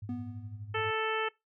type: tone with tremolo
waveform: sine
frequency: 103.83 Hz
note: G#2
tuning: in tune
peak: -37 dBFS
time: 0.02-0.91 s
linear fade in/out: 5 ms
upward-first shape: sine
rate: 12 Hz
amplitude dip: 65%
type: tone with exponential decay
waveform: triangle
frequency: 245.4 Hz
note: B3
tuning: 11 cents flat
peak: -30 dBFS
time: 0.09-0.83 s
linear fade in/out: 2 ms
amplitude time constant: 160 ms
type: harmonic tone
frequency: 440 Hz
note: A4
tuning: in tune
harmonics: 1 / 2 / 3 / 4 / 5 / 6 / 7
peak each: -33 / -37 / -35 / -37 / -40 / -39 / -41 dBFS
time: 0.74-1.29 s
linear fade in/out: 10 ms
effects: noise-tail reverb RT60 0.2 s tail -23 dB re dry